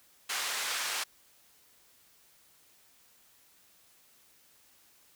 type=band-pass noise; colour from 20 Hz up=pink; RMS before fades=-34 dBFS; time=0.29-1.04 s; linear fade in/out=10 ms; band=1200 to 10000 Hz; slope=12 dB/octave; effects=white hiss -63 dBFS RMS until 5.15 s